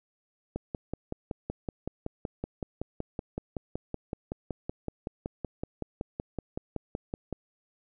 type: click train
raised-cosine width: 2 ms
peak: -19 dBFS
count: 37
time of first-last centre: 0.56-7.327 s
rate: 5.32 Hz
effects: none